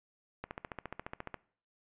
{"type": "click train", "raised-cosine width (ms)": 0.5, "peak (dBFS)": -24, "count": 14, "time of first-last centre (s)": [0.44, 1.343], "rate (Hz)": 14.4, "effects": ["noise-tail reverb RT60 0.5 s tail -21 dB re dry", "resampled to 8000 Hz"]}